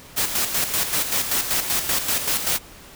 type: noise with tremolo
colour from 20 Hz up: white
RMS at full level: -21 dBFS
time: 0.16-2.59 s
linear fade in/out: 20 ms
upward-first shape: square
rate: 5.2 Hz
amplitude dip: 55%
effects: pink hiss -44 dBFS RMS until 2.95 s